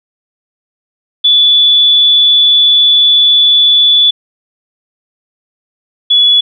sine tone pair in turn, 3454 / 3408 Hz, A7 / G#7, -33 / +44 cents, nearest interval unison, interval 23 cents, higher first, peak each -4 dBFS, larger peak neither, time 1.24-4.11 / 6.1-6.41 s, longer first, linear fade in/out 10 ms, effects none

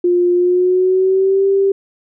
sine tone with pitch glide, 353.4 to 392.1 Hz, F4 to G4, +21 to 0 cents, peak -10 dBFS, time 0.04-1.72 s, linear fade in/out 5 ms, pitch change +179 cents, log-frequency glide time 0.34-1.46 s, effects none

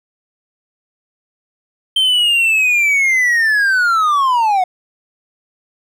triangle linear sweep, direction down, 3136 to 716 Hz, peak -9 dBFS, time 1.96-4.64 s, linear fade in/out 5 ms, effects none

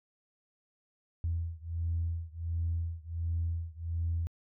sine beating tone pair, 83.1 / 84.5 Hz, E2 / E2, +15 / +43 cents, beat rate 1.4 Hz, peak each -33 / -34 dBFS, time 1.24-4.27 s, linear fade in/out 0 ms, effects tanh soft clip ceiling -23 dBFS

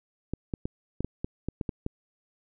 clicks, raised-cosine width 3 ms, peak -17 dBFS, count 10, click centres 0.336 / 0.538 / 0.655 / 1.006 / 1.046 / 1.245 / 1.486 / 1.612 / 1.692 / 1.864 s, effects none

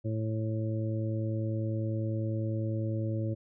harmonic tone, 110 Hz, A2, in tune, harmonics 1 / 2 / 3 / 4 / 5, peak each -30 / -39 / -37 / -48 / -40 dBFS, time 0.04-3.35 s, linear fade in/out 20 ms, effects none

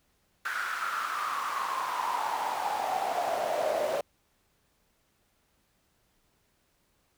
brown noise with high-pass filter sweep, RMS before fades -31 dBFS, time 0.45-4.01 s, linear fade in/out 5 ms, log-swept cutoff 1500 to 570 Hz, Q 7.3, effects pink hiss -71 dBFS RMS until 7.17 s

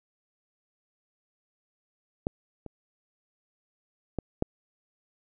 clicks, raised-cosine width 2 ms, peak -14 / -26 / -16 / -11 dBFS, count 4, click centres 2.269 / 2.663 / 4.187 / 4.424 s, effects none

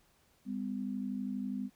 sine tone pair together, 201.1 / 253.4 Hz, G3 / B3, +44 / +45 cents, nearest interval major third, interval 401 cents, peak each -37 / -37 dBFS, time 0.45-1.7 s, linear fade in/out 50 ms, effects pink hiss -69 dBFS RMS until 1.75 s

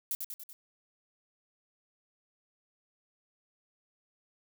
violet noise with echo, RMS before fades -33 dBFS, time 0.11-0.15 s, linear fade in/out 0 ms, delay 95 ms, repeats 4, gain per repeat -4 dB, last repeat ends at 0.53 s, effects none

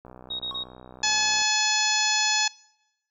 click train, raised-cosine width 1 ms, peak -30 dBFS, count 87, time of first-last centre 0.05-1.417 s, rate 62.9 Hz
sine tone bursts, 3766 Hz, A#7, 17 cents sharp, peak -28 dBFS, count 3, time 0.3-0.637 s, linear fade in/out 10 ms, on 95 ms, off 26 ms
triangle tone with exponential decay, 1100 Hz, C#6, 14 cents flat, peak -33 dBFS, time 0.51-0.83 s, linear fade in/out 0 ms, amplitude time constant 69 ms
harmonic tone, 855 Hz, A5, 50 cents flat, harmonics 1 / 2 / 3 / 4 / 5 / 6 / 7 / 8, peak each -29 / -29 / -29 / -29 / -29 / -29 / -29 / -29 dBFS, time 1.03-2.48 s, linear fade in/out 5 ms
effects noise-tail reverb RT60 1.0 s tail -26 dB re dry

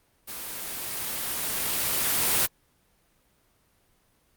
white noise with level ramp, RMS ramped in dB -37 to -22 dBFS, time 0.27-2.47 s, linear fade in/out 20 ms, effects pink hiss -66 dBFS RMS until 4.36 s + Opus 32 kbps

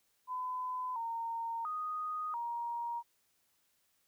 sine tone with pitch steps, 1010 / 920 / 1243 / 942 Hz, B5 / A#5 / D#6 / A#5, +39 / -23 / -2 / +18 cents, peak -35 dBFS, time 0.27-3.03 s, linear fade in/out 50 ms, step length 690 ms, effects white hiss -75 dBFS RMS until 4.07 s

